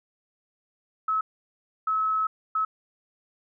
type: tone bursts at uneven times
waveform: sine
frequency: 1292 Hz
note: E6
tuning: 35 cents flat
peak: -22 dBFS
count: 3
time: 1.08-1.21 / 1.87-2.27 / 2.55-2.65 s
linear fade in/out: 5 ms
effects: none